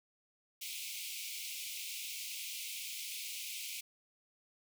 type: high-pass noise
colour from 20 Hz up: pink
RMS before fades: -43 dBFS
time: 0.61-3.81 s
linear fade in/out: 10 ms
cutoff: 2200 Hz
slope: 96 dB/octave
effects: none